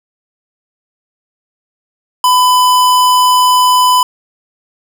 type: tone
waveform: square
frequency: 1002 Hz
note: B5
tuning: 25 cents sharp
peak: -7 dBFS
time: 2.24-4.03 s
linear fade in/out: 2 ms
effects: none